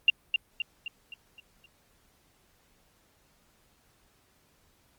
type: tone with echo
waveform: sine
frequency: 2781 Hz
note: F7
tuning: 8 cents flat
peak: -15 dBFS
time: 0.08-0.1 s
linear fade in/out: 2 ms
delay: 260 ms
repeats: 6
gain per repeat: -6 dB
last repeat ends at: 1.66 s
effects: pink hiss -66 dBFS RMS until 4.98 s + Opus 32 kbps